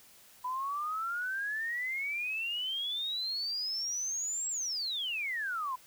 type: exponential two-way sweep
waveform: sine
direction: up then down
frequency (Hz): 987.8 to 7700 to 987.8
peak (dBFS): -32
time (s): 0.44-5.76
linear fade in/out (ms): 10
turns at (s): 4.49
effects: white hiss -58 dBFS RMS until 5.86 s